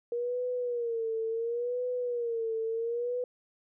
sine tone with vibrato, 471.8 Hz, A#4, 21 cents sharp, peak -29 dBFS, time 0.12-3.24 s, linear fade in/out 2 ms, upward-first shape sine, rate 0.71 Hz, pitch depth 93 cents each way, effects none

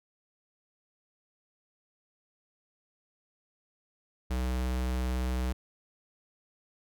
square tone, 63 Hz, B1, 35 cents sharp, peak -29 dBFS, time 4.3-5.53 s, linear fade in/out 10 ms, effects none

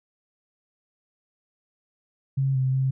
sine tone with pitch steps, 135.3 / 130.9 / 132.7 Hz, C#3 / C3 / C3, -42 / +1 / +25 cents, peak -20 dBFS, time 2.37-2.91 s, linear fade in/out 10 ms, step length 180 ms, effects none

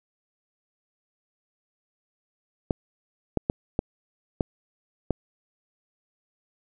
clicks, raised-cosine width 2 ms, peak -9 dBFS, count 6, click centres 2.708 / 3.373 / 3.499 / 3.791 / 4.408 / 5.107 s, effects none

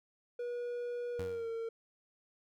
triangle tone with pitch glide, 483.2 to 456.1 Hz, B4 to A#4, -38 to -38 cents, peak -34 dBFS, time 0.39-1.69 s, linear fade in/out 5 ms, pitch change -100 cents, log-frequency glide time 1.13-1.48 s
sawtooth tone with exponential decay, 91 Hz, F#2, 28 cents flat, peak -35 dBFS, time 1.19-1.61 s, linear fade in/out 0 ms, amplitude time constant 90 ms
effects none

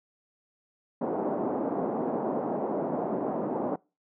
pink band-pass noise, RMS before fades -30 dBFS, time 1.01-3.76 s, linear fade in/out 5 ms, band 220 to 820 Hz, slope 24 dB/octave, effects noise-tail reverb RT60 0.3 s tail -25 dB re dry

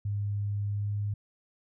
sine tone with pitch glide, 102.1 to 102.87 Hz, G#2 to G#2, -29 to -16 cents, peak -28 dBFS, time 0.05-1.14 s, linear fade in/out 5 ms, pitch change +13 cents, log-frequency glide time 0.7-0.9 s, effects none

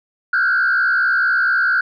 sine tone with frequency modulation, 1494 Hz, F#6, 16 cents sharp, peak -12 dBFS, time 0.33-1.81 s, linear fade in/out 5 ms, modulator 64.3 Hz, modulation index 1.5, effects tanh soft clip ceiling -10 dBFS

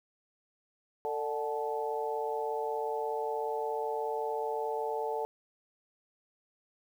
harmonic tone with a mistuned harmonic, 148.6 Hz, D3, 21 cents sharp, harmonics 3 / 4 / 5 / 6, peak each -34 / -39 / -39 / -36 dBFS, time 1.05-5.25 s, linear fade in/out 0 ms, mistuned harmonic 6, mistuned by -46 cents, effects 10-bit

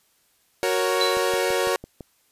sawtooth chord, F# major, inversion none, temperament equal, 370 / 466.2 / 554.4 Hz, F#4 / A#4 / C#5, 0 / 0 / 0 cents, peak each -21 dBFS, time 0.63-1.76 s, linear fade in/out 0 ms
sine tone with exponential decay, 4002 Hz, B7, 22 cents sharp, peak -19 dBFS, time 1.01-1.35 s, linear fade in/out 1 ms, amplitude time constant 73 ms
click train, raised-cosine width 2 ms, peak -23 dBFS, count 6, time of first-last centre 1.17-2.008 s, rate 5.97 Hz
effects white hiss -64 dBFS RMS until 2.31 s + resampled to 32000 Hz

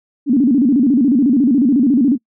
sine tone with vibrato, 260.7 Hz, C4, 6 cents flat, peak -9 dBFS, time 0.26-2.18 s, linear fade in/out 50 ms, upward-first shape square, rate 14 Hz, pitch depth 170 cents each way, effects noise-tail reverb RT60 0.1 s tail -26 dB re dry

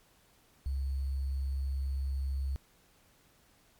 sine tone with sample-and-hold, 67.7 Hz, C#2, 40 cents flat, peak -30 dBFS, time 0.66-2.56 s, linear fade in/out 0 ms, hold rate 4410 Hz, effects pink hiss -65 dBFS RMS until 3.79 s + MP3 96 kbps

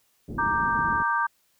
white low-pass noise, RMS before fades -35 dBFS, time 0.28-1.03 s, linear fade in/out 5 ms, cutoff 340 Hz, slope 24 dB/octave
sine chord, G minor, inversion first, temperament equal with one note detuned, 932.3 / 1180.1 / 1568 Hz, Bb5 / D6 / G6, 0 / +8 / 0 cents, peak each -26 dBFS, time 0.38-1.27 s, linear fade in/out 10 ms
effects white hiss -67 dBFS RMS until 1.59 s

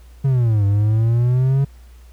triangle exponential two-way sweep, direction down then up, 139.8 to 99 to 139.8 Hz, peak -11 dBFS, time 0.24-1.65 s, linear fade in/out 10 ms, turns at 0.65 s, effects added 60 Hz sine -40 dBFS peak until 2.12 s + pink hiss -55 dBFS RMS until 2.12 s

